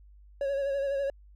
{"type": "tone with vibrato", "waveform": "triangle", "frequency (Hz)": 554.4, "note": "C#5", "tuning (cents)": 0, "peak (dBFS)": -25, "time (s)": [0.41, 1.1], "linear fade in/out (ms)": 2, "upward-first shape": "sine", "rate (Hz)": 12, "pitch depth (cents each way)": 37, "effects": ["added 50 Hz sine -51 dBFS peak until 1.35 s"]}